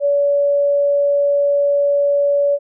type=tone; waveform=sine; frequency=570 Hz; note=C#5; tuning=48 cents sharp; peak=-12 dBFS; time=0-2.59 s; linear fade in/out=50 ms; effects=none